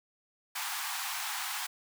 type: high-pass noise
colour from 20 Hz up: pink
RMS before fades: -36 dBFS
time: 0.55-1.67 s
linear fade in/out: 10 ms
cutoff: 750 Hz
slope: 96 dB/octave
effects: none